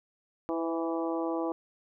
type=harmonic tone with a mistuned harmonic; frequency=164.81 Hz; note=E3; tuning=in tune; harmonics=2 / 3 / 4 / 5 / 6 / 7; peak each=-31 / -35 / -37 / -39 / -41 / -42 dBFS; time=0.49-1.52 s; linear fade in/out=0 ms; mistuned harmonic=3; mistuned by=+23 cents; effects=none

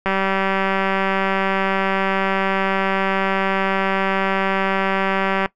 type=click train; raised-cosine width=0.5 ms; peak=-5 dBFS; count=1043; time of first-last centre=0.06-5.459 s; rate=193 Hz; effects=noise-tail reverb RT60 0.1 s tail -19 dB re dry

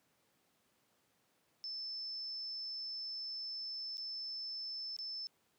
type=tone with dropouts; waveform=sine; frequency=5274 Hz; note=E8; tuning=in tune; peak=-40 dBFS; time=1.64-5.27 s; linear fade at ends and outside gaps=0 ms; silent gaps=3.971-3.98 / 4.965-4.988 s; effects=pink hiss -75 dBFS RMS until 5.58 s + high-pass 150 Hz 12 dB/octave

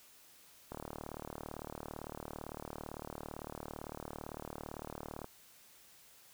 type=click train; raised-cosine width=1 ms; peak=-28 dBFS; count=172; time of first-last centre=0.72-5.244 s; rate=37.8 Hz; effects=white hiss -61 dBFS RMS until 6.33 s

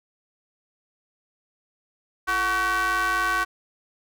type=ring-modulated tone; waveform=square; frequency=196 Hz; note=G3; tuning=in tune; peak=-19 dBFS; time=2.27-3.45 s; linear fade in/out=20 ms; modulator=1320 Hz; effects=none

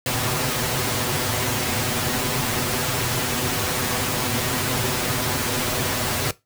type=noise with comb filter; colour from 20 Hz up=pink; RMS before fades=-23 dBFS; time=0.06-6.31 s; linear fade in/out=2 ms; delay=8 ms; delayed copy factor=+0.75; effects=noise-tail reverb RT60 0.2 s tail -18 dB re dry + high-pass 60 Hz 12 dB/octave

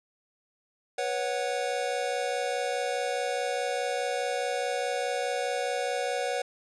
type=chord; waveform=square; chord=B suspended second; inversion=none; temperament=equal with one note detuned; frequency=489.6 / 554.4 / 740 Hz; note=B4 / C#5 / F#5; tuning=-15 / 0 / 0 cents; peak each=-33 dBFS; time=0.98-6.42 s; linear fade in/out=5 ms; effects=resampled to 22050 Hz

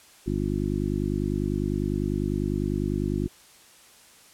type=harmonic tone; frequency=50 Hz; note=G1; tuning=35 cents sharp; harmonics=1 / 2 / 3 / 4 / 5 / 6 / 7; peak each=-32 / -32 / -32 / -32 / -32 / -32 / -32 dBFS; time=0.26-3.28 s; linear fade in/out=10 ms; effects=white hiss -53 dBFS RMS until 4.33 s + low-pass 11000 Hz 12 dB/octave

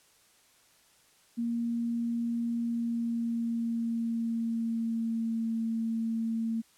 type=tone with pitch glide; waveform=sine; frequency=234.1 to 226.4 Hz; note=A#3 to A3; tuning=+8 to +50 cents; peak=-28 dBFS; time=1.37-6.62 s; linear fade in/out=20 ms; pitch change=-58 cents; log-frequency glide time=2.61-5.55 s; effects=white hiss -63 dBFS RMS until 6.77 s + low-pass 11000 Hz 12 dB/octave

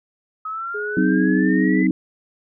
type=exponential sweep; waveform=sine; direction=up; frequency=1269 to 2038 Hz; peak=-25 dBFS; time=0.45-1.87 s; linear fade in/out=5 ms
type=tone; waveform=sine; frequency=418.3 Hz; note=G#4; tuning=12 cents sharp; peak=-26 dBFS; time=0.74-1.83 s; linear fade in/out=10 ms
type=chord; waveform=sine; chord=C diminished; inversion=second; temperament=just; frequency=188.37 / 261.6 / 314 Hz; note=Gb3 / C4 / Eb4; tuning=+31 / 0 / +16 cents; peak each=-19 dBFS; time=0.97-1.91 s; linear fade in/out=2 ms
effects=none

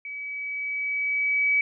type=tone with level ramp; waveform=sine; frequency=2281 Hz; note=C#7; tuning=49 cents sharp; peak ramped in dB=-33 to -18 dBFS; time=0.05-1.61 s; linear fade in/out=2 ms; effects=none

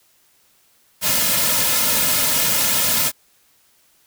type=noise with comb filter; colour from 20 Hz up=white; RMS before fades=-18 dBFS; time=1.01-3.12 s; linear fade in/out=50 ms; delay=2.6 ms; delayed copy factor=-1; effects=white hiss -58 dBFS RMS until 4.06 s

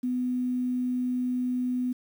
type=tone with quantisation; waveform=sine; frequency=250 Hz; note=B3; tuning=21 cents sharp; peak=-25 dBFS; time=0.03-1.93 s; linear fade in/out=10 ms; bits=9; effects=none

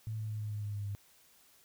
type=tone with pitch steps; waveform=sine; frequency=110 / 108.67 / 107.36 / 106.07 / 104.79 / 103.53 / 102.28 / 101.05 Hz; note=A2 / A2 / A2 / G#2 / G#2 / G#2 / G#2 / G#2; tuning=0 / -21 / -42 / +37 / +16 / -5 / -26 / -47 cents; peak=-35 dBFS; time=0.07-0.95 s; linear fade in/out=0 ms; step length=110 ms; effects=white hiss -64 dBFS RMS until 1.64 s

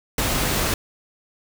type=noise; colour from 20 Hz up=pink; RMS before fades=-22 dBFS; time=0.18-0.74 s; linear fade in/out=2 ms; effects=none

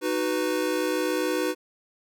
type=chord; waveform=square; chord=B major; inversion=first; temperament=equal with one note detuned; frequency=309.7 / 370 / 493.9 Hz; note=D#4 / F#4 / B4; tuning=-8 / 0 / 0 cents; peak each=-29 dBFS; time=0.01-1.55 s; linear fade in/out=50 ms; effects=none

